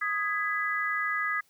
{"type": "chord", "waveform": "sine", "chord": "G# minor", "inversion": "second", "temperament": "just", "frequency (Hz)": [1245.9, 1661.2, 1993.5], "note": ["D#6", "G#6", "B6"], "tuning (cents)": [2, 0, 16], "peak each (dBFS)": -31, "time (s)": [0.01, 1.41], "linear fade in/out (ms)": 10, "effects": ["white hiss -66 dBFS RMS until 1.49 s"]}